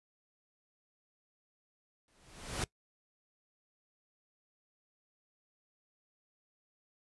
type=noise with exponential growth; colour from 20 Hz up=pink; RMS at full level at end=-33 dBFS; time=2.08-2.64 s; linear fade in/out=1 ms; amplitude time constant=120 ms; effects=noise-tail reverb RT60 0.1 s tail -22 dB re dry + resampled to 24000 Hz